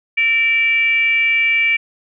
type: tone with frequency modulation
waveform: sine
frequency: 2325 Hz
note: D7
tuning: 18 cents flat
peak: -12 dBFS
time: 0.17-1.77 s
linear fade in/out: 10 ms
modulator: 496 Hz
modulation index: 0.44
effects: none